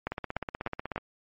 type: two click trains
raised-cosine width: 0.5 ms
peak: -18 / -15 dBFS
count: 15 / 4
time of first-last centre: 0.12-0.979 / 0.07-0.96 s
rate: 16.3 / 3.37 Hz
effects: MP3 32 kbps